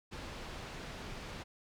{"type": "low-pass noise", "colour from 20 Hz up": "pink", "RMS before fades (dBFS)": -45, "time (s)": [0.11, 1.44], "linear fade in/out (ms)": 20, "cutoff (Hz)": 4700, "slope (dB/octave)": 12, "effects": []}